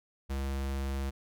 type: tone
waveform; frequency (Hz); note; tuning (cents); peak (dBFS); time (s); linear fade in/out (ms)
square; 68; C#2; -33; -32; 0.29-1.11; 20
effects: none

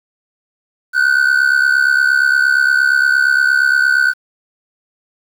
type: ring-modulated tone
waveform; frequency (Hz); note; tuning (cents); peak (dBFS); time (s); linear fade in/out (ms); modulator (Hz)
triangle; 1495; F#6; +17; -5; 0.93-4.14; 50; 34.3
effects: 7-bit

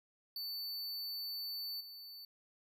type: tone with level steps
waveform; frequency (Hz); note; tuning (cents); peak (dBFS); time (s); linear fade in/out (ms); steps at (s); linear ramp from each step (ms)
square; 4500; C#8; +25; -40 / -49; 0.36-2.25; 2; 1.8; 10
effects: none

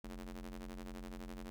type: ring-modulated tone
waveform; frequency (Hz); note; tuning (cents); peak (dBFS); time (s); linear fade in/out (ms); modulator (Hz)
sawtooth; 90.6; F#2; -36; -38; 0.04-1.5; 0; 130
effects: 13-bit

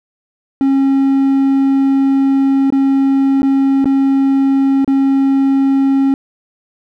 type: tone with dropouts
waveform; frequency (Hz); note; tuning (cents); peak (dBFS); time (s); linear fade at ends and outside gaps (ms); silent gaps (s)
triangle; 271.8; C#4; -34; -7; 0.61-6.14; 1; 2.703-2.724 / 3.42-3.43 / 3.844-3.856 / 4.846-4.877
effects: none

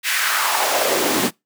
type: noise with high-pass filter sweep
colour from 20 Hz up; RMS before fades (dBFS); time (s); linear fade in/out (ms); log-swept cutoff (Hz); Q
pink; -19; 0.03-1.31; 50; 2200 to 220; 2.4
effects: noise-tail reverb RT60 0.2 s tail -25 dB re dry

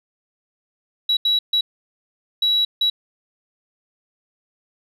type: tone bursts at uneven times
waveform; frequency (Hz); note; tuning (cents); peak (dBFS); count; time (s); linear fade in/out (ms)
sine; 3900; B7; -23; -14; 5; 1.09-1.17 / 1.25-1.39 / 1.53-1.61 / 2.42-2.65 / 2.81-2.9; 5
effects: tanh soft clip ceiling -11 dBFS

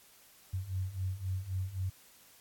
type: beating tone pair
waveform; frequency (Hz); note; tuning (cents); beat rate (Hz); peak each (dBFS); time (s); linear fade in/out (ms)
sine; 91.4 / 95.2; F#2 / F#2; -21 / +50; 3.8; -38 / -35; 0.53-1.9; 10
effects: white hiss -60 dBFS RMS until 2.4 s + AAC 64 kbps

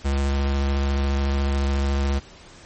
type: tone with vibrato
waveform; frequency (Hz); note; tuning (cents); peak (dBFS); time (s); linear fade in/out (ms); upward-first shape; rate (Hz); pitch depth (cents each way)
square; 69.3; C#2; 0; -20; 0.04-2.2; 20; sine; 14; 13
effects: pink hiss -46 dBFS RMS until 2.65 s + MP3 32 kbps

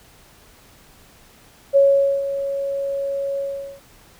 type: tone with ADSR envelope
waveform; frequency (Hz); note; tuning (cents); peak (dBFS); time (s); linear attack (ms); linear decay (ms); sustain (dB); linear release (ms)
sine; 554.4; C#5; 0; -9; 1.73-3.81; 32; 460; -12; 420
effects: pink hiss -50 dBFS RMS until 4.19 s

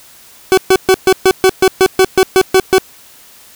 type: tone bursts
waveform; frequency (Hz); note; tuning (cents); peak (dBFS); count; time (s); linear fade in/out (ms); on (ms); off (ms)
40% pulse; 377.6; F#4; +35; -4; 13; 0.52-2.782; 0; 54; 130
effects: white hiss -41 dBFS RMS until 3.55 s

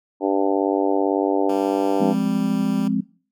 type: harmonic tone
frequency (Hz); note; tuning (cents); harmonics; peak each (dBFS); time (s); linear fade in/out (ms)
98; G2; 0; 3 / 4 / 5 / 6 / 7 / 8 / 9; -21 / -23 / -25 / -27 / -28 / -29 / -30; 0.2-2.15; 50
type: tone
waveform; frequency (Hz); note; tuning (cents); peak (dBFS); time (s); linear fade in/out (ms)
10% pulse; 196; G3; 0; -24; 1.49-2.88; 5
type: chord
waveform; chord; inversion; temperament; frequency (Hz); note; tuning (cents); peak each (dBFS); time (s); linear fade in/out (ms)
sine; F minor; none; equal; 174.61 / 207.7 / 261.6; F3 / Ab3 / C4; 0 / 0 / 0; -25 / -21 / -22; 2-3.01; 10
effects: noise-tail reverb RT60 0.4 s tail -20 dB re dry

